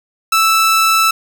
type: tone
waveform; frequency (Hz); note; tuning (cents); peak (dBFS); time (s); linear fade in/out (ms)
sawtooth; 1318.5; E6; 0; -6; 0.32-1.11; 5
effects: none